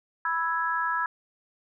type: chord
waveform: sine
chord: E major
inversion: second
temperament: equal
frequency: 987.8 / 1318.5 / 1661.2 Hz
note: B5 / E6 / G#6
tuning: 0 / 0 / 0 cents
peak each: -29 dBFS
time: 0.25-1.06 s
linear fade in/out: 2 ms
effects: none